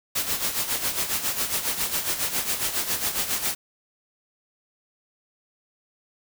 white noise with tremolo, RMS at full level -24 dBFS, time 0.15-3.55 s, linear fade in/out 10 ms, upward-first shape sine, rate 7.3 Hz, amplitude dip 65%, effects none

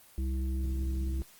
harmonic tone, 65.41 Hz, C2, in tune, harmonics 1 / 3 / 5, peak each -29 / -42 / -42 dBFS, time 0.18-1.22 s, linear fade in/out 0 ms, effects white hiss -57 dBFS RMS until 1.39 s + Opus 24 kbps

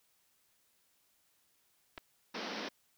clicks, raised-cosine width 0.3 ms, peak -29 dBFS, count 2, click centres 1.977 / 1.98 s
pink band-pass noise, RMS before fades -41 dBFS, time 2.34-2.69 s, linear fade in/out 10 ms, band 190 to 5700 Hz, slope 96 dB/octave
effects white hiss -73 dBFS RMS until 2.97 s

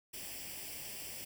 white noise with comb filter, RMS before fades -45 dBFS, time 0.13-1.25 s, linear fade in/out 10 ms, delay 0.38 ms, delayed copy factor +0.7, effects none

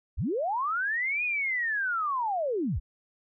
sine linear two-way sweep, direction up then down, 32.36 to 2500 to 32.36 Hz, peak -26 dBFS, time 0.17-2.8 s, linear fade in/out 20 ms, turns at 1.24 s, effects none

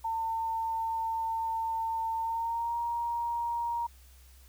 sine tone with pitch glide, 902 to 940.3 Hz, A5 to A#5, +43 to +15 cents, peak -29 dBFS, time 0.04-3.87 s, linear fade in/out 10 ms, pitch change +72 cents, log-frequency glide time 2.18-2.77 s, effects added 64 Hz sine -53 dBFS peak until 4.48 s + white hiss -61 dBFS RMS until 4.48 s

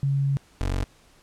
sine / 25% pulse tone pair in turn, 138.59 / 46.5 Hz, C#3 / F#1, 0 / +9 cents, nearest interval octave + perfect fifth, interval 1891 cents, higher first, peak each -20 dBFS, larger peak neither, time 0.03-0.37 / 0.61-0.84 s, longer first, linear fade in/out 0 ms, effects pink hiss -57 dBFS RMS until 1.22 s + low-pass 10000 Hz 12 dB/octave

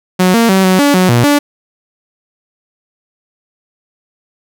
sawtooth tone with pitch steps, 183.6 / 230.9 / 190.8 / 186.2 / 286.4 / 184.1 / 119.9 / 289.4 Hz, F#3 / A#3 / G3 / F#3 / D4 / F#3 / A#2 / D4, -13 / -16 / -47 / +11 / -43 / -8 / +49 / -25 cents, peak -3 dBFS, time 0.19-1.39 s, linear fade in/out 10 ms, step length 150 ms, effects none

